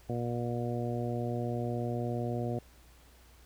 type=harmonic tone; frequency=119.8 Hz; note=A#2; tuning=48 cents sharp; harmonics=1 / 2 / 3 / 4 / 5 / 6; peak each=-34 / -37 / -39 / -40 / -41 / -42 dBFS; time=0.09-2.59 s; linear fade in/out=5 ms; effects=added 60 Hz sine -57 dBFS peak until 3.45 s + pink hiss -61 dBFS RMS until 3.45 s